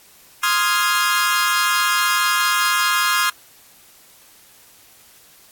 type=chord; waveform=sawtooth; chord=F minor seventh; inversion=second; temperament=equal; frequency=1046.5 / 1244.5 / 1396.9 / 1661.2 Hz; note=C6 / Eb6 / F6 / Ab6; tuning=0 / 0 / 0 / 0 cents; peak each=-18 dBFS; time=0.43-3.3 s; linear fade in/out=5 ms; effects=white hiss -49 dBFS RMS until 5.51 s + AAC 64 kbps